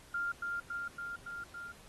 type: tone with echo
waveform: sine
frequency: 1397 Hz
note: F6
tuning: in tune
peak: -32 dBFS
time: 0.14-0.32 s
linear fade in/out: 5 ms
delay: 280 ms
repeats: 5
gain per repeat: -2 dB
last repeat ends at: 1.72 s
effects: pink hiss -58 dBFS RMS until 1.88 s + AAC 32 kbps